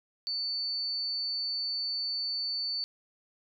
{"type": "tone", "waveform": "sine", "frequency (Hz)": 4500, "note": "C#8", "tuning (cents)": 25, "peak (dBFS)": -30, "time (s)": [0.27, 2.84], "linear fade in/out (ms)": 0, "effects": []}